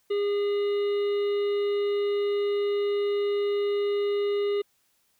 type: harmonic tone with a mistuned harmonic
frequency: 407.5 Hz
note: G#4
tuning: 33 cents flat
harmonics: 1 / 3 / 5 / 7 / 9 / 10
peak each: -23 / -42 / -44 / -44 / -47 / -54 dBFS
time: 0.1-4.62 s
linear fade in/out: 10 ms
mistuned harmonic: 7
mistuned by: +17 cents
effects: white hiss -69 dBFS RMS until 5.19 s